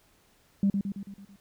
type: tone with echo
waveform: sine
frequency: 198.3 Hz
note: G3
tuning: 20 cents sharp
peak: -19 dBFS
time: 0.63-0.7 s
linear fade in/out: 2 ms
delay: 110 ms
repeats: 6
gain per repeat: -5 dB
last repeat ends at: 1.36 s
effects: tanh soft clip ceiling -16 dBFS + pink hiss -64 dBFS RMS until 1.4 s